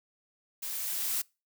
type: noise with level ramp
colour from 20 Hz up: blue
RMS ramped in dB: -37 to -30 dBFS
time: 0.62-1.22 s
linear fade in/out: 10 ms
effects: noise-tail reverb RT60 0.3 s tail -26 dB re dry